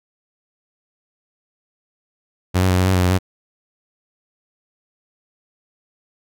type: tone with pitch steps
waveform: sawtooth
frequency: 91.2 / 93.6 / 91.3 / 92.1 / 94.5 / 90.9 / 90.1 / 93.6 Hz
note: F#2 / F#2 / F#2 / F#2 / F#2 / F#2 / F#2 / F#2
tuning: -24 / +20 / -23 / -7 / +37 / -30 / -45 / +20 cents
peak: -10 dBFS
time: 2.54-3.188 s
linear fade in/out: 20 ms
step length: 81 ms
effects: none